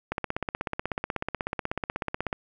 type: click train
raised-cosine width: 0.5 ms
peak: -13 dBFS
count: 37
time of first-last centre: 0.12-2.329 s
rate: 16.3 Hz
effects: none